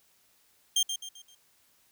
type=tone with echo; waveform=25% pulse; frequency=3182 Hz; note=G7; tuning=25 cents sharp; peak=-19 dBFS; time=0.76-0.83 s; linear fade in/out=5 ms; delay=130 ms; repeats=4; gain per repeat=-8 dB; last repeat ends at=1.35 s; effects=white hiss -66 dBFS RMS until 1.91 s